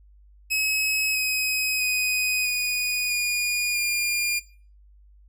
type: tone with pitch steps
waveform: sawtooth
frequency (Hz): 2561 / 2530 / 2500 / 2469 / 2440 / 2410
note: D#7 / D#7 / D#7 / D#7 / D#7 / D7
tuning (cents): +49 / +28 / +8 / -14 / -34 / +44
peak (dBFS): -19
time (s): 0.5-4.4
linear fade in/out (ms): 20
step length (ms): 650
effects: noise-tail reverb RT60 0.4 s tail -19 dB re dry + added 50 Hz sine -50 dBFS peak until 5.28 s